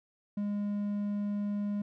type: tone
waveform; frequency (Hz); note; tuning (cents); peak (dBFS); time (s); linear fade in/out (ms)
triangle; 205; G#3; -22; -28; 0.37-1.82; 5
effects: none